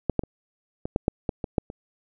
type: clicks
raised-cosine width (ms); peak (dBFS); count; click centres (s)
2; -8 / -8 / -22 / -16 / -8 / -6 / -11 / -15 / -7 / -23; 10; 0.097 / 0.193 / 0.236 / 0.855 / 0.961 / 1.081 / 1.292 / 1.442 / 1.582 / 1.701
effects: none